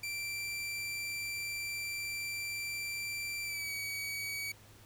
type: tone with pitch glide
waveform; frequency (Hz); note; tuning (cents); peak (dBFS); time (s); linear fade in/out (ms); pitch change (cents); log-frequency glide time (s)
sawtooth; 2349 to 2266; D7 to C#7; 0 to +37; -33; 0.03-4.52; 5; -63; 3.43-3.72
effects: added 104 Hz sine -58 dBFS peak until 4.85 s + pink hiss -59 dBFS RMS until 4.85 s